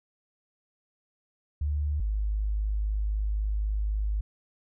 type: tone pair in turn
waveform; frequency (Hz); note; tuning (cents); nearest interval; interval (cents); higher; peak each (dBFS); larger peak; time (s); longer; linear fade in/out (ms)
sine; 73.42 / 51.92; D2 / G#1; 0 / 0; tritone; 600; first; -25; neither; 1.61-2 / 2-4.21; second; 5
effects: none